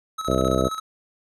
square tone with tremolo, 1289 Hz, E6, 39 cents flat, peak -26 dBFS, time 0.18-0.8 s, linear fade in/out 10 ms, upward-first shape square, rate 15 Hz, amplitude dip 60%
harmonic tone, 65 Hz, C2, 11 cents flat, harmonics 1 / 2 / 3 / 4 / 5 / 6 / 7 / 8 / 9 / 10, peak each -28 / -28 / -28 / -28 / -28 / -28 / -28 / -28 / -28 / -28 dBFS, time 0.27-0.69 s, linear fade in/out 20 ms
effects low-pass 10000 Hz 12 dB/octave

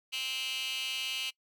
15% pulse tone with high-pass filter, 261.6 Hz, C4, in tune, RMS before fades -35 dBFS, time 0.12-1.31 s, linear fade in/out 20 ms, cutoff 3000 Hz, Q 5.1, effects noise-tail reverb RT60 0.1 s tail -23 dB re dry

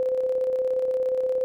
sine tone with tremolo, 514 Hz, C5, 31 cents flat, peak -20 dBFS, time 0-1.44 s, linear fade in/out 0 ms, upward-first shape square, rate 17 Hz, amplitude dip 35%, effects none

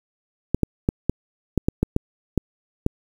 clicks, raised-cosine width 3 ms, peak -5 dBFS, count 10, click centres 0.546 / 0.633 / 0.889 / 1.096 / 1.577 / 1.685 / 1.83 / 1.964 / 2.377 / 2.864 s, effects 7-bit

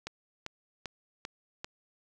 click train, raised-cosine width 0.2 ms, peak -20 dBFS, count 5, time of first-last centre 0.07-1.645 s, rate 2.54 Hz, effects none

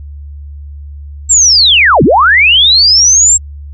sine linear two-way sweep, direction down then up, 7640 to 111.6 to 7640 Hz, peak -3 dBFS, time 1.29-3.38 s, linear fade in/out 20 ms, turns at 2.03 s, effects added 72 Hz sine -24 dBFS peak until 3.73 s

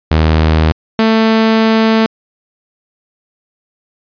sawtooth tone pair in turn, 79 / 222.2 Hz, D#2 / A3, +27 / +17 cents, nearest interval octave + tritone, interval 1790 cents, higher second, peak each -4 dBFS, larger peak neither, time 0.11-0.72 / 0.99-2.06 s, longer second, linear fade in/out 0 ms, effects resampled to 11025 Hz

